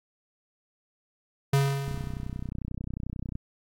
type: tone with exponential decay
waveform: square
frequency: 138.59 Hz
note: C#3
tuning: in tune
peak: -19 dBFS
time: 1.53-2.5 s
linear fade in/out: 5 ms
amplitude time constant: 210 ms
type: click train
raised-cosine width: 5 ms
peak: -22 dBFS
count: 47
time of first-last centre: 1.88-3.354 s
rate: 31.2 Hz
effects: AAC 48 kbps